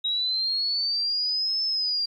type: linear two-way sweep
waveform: sine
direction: up then down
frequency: 3810 to 5274 to 4732 Hz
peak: -23 dBFS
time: 0.04-2.06 s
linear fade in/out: 10 ms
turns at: 1.63 s
effects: 10-bit